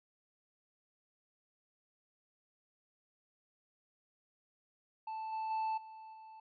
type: tone with level steps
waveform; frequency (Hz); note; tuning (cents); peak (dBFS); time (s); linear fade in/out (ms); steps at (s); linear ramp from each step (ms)
triangle; 880; A5; 0; -37 / -34 / -31 / -47 / -49; 5.07-6.4; 5; 5.32 / 5.5 / 5.77 / 6.13; 10
effects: resampled to 11025 Hz